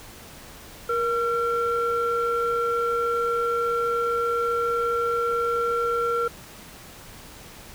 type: tone pair together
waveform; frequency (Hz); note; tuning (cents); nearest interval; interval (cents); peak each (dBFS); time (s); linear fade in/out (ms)
sine; 471.7 / 1363.8; A#4 / F6; +20 / -42; octave + tritone; 1838; -23; 0.89-6.28; 5
effects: tanh soft clip ceiling -16 dBFS + pink hiss -44 dBFS RMS until 7.74 s